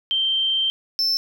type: tone pair in turn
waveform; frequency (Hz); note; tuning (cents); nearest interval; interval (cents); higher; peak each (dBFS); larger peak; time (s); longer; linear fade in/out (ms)
sine / triangle; 3136 / 5312; G7 / E8; 0 / +12; major sixth; 912; second; -18 / -17; second; 0.11-0.7 / 0.99-1.17; first; 0
effects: none